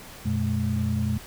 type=tone cluster; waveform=sine; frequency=90 / 120.3 / 211.9 Hz; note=F#2 / B2 / G#3; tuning=-47 / -45 / +35 cents; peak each=-27 dBFS; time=0.25-1.18 s; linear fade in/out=10 ms; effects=pink hiss -44 dBFS RMS until 1.26 s